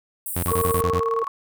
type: high-pass noise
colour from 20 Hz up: pink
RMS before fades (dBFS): -30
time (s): 0.26-0.81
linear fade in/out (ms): 2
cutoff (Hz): 8200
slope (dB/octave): 96
type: tone bursts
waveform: sawtooth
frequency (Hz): 87.31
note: F2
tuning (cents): 0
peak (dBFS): -19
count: 7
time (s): 0.36-1.003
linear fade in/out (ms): 5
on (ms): 73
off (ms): 22
type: tone with tremolo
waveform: sine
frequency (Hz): 1108.7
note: C#6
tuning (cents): 0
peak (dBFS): -21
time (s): 0.48-1.28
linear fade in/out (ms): 2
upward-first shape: square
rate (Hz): 19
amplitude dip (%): 75
type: tone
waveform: sine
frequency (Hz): 457.5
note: A#4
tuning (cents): -32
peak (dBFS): -22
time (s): 0.51-1.23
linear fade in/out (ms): 5
effects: none